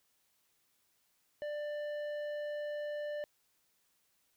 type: tone with tanh clipping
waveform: sine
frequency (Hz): 592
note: D5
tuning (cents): +14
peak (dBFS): -38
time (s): 1.42-3.24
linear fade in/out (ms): 0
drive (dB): 10
effects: white hiss -75 dBFS RMS until 4.36 s